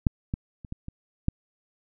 clicks, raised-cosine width 5 ms, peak -7 / -15 / -28 / -21 / -24 / -10 dBFS, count 6, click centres 0.068 / 0.339 / 0.648 / 0.724 / 0.884 / 1.284 s, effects none

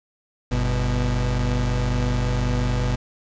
35% pulse tone pair together, 49 / 123.47 Hz, G1 / B2, 0 / 0 cents, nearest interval octave + major third, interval 1600 cents, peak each -21 dBFS, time 0.51-2.96 s, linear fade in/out 10 ms, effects resampled to 16000 Hz + 8-bit

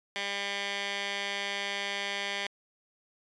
15% pulse tone with band-pass filter, 200 Hz, G3, 35 cents sharp, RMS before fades -34 dBFS, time 0.16-2.47 s, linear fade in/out 0 ms, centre 2700 Hz, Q 1.7, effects resampled to 22050 Hz

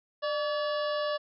harmonic tone with a mistuned harmonic, 572 Hz, D5, 46 cents flat, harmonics 1 / 2 / 3 / 5 / 6 / 7 / 8 / 9, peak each -29 / -35 / -39 / -43 / -45 / -46 / -47 / -48 dBFS, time 0.22-1.18 s, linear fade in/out 20 ms, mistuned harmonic 1, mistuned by +74 cents, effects none

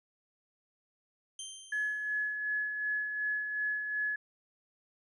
15% pulse tone with exponential decay, 3136 Hz, G7, in tune, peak -31 dBFS, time 1.39-2.36 s, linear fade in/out 2 ms, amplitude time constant 210 ms
sine tone with tremolo, 1700 Hz, G#6, 40 cents sharp, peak -29 dBFS, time 1.72-4.16 s, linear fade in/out 5 ms, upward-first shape sine, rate 2.7 Hz, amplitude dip 45%
effects resampled to 24000 Hz

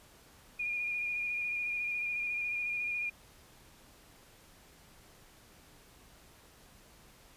sine tone with vibrato, 2428 Hz, D#7, 43 cents flat, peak -32 dBFS, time 0.59-3.1 s, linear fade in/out 10 ms, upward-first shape square, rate 14 Hz, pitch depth 18 cents each way, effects pink hiss -59 dBFS RMS until 7.36 s + resampled to 32000 Hz

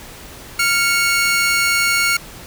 sawtooth tone pair together, 1393.5 / 2212 Hz, F6 / C#7, -4 / -4 cents, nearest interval minor sixth, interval 800 cents, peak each -14 / -13 dBFS, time 0.59-2.17 s, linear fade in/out 5 ms, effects pink hiss -37 dBFS RMS until 2.46 s

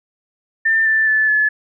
sine tone with pitch steps, 1792 / 1767.3 / 1743 / 1719 Hz, A6 / A6 / A6 / A6, +31 / +7 / -17 / -41 cents, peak -12 dBFS, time 0.65-1.49 s, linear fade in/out 10 ms, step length 210 ms, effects none

